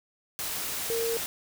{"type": "tone in noise", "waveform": "sine", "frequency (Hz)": 460, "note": "A#4", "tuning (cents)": -23, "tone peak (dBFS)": -27, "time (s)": [0.9, 1.17], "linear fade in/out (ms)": 0, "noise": "white", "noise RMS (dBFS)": -33, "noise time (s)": [0.39, 1.26], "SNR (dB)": 3, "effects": []}